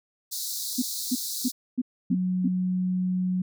pink high-pass noise, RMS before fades -32 dBFS, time 0.31-1.52 s, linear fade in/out 20 ms, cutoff 3800 Hz, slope 96 dB/octave
sine tone bursts, 250.5 Hz, B3, 25 cents sharp, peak -21 dBFS, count 6, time 0.78-2.482 s, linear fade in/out 10 ms, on 42 ms, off 290 ms
sine tone, 183.3 Hz, F#3, 16 cents flat, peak -23 dBFS, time 2.1-3.42 s, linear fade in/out 5 ms
effects none

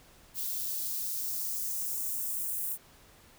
violet noise with high-pass filter sweep, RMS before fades -34 dBFS, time 0.34-2.78 s, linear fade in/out 50 ms, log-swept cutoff 3300 to 9500 Hz, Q 1.4, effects pink hiss -58 dBFS RMS until 3.38 s

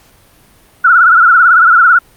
sine tone with vibrato, 1396.9 Hz, F6, in tune, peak -3 dBFS, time 0.84-1.99 s, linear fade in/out 10 ms, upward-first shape triangle, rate 18 Hz, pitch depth 130 cents each way, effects pink hiss -46 dBFS RMS until 2.16 s + Opus 48 kbps

